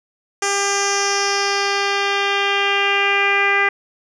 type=tone with low-pass filter sweep; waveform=10% pulse; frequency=399.4 Hz; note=G4; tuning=32 cents sharp; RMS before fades=-18 dBFS; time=0.42-3.69 s; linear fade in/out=5 ms; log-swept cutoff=7500 to 2100 Hz; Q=3.5; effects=none